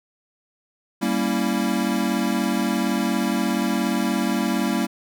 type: chord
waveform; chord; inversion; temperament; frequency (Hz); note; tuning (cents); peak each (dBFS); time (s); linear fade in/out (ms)
square; G diminished seventh; none; equal; 196 / 233.1 / 277.2 / 329.6; G3 / Bb3 / Db4 / Fb4; 0 / 0 / 0 / 0; -26 / -25 / -28 / -28; 1.01-4.87; 20
effects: none